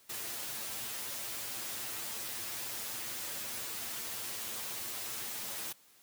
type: noise with comb filter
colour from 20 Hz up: white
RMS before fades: -40 dBFS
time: 0.09-5.73 s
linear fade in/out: 10 ms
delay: 8.9 ms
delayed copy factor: +1
effects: white hiss -63 dBFS RMS until 6.02 s + high-pass 80 Hz 12 dB/octave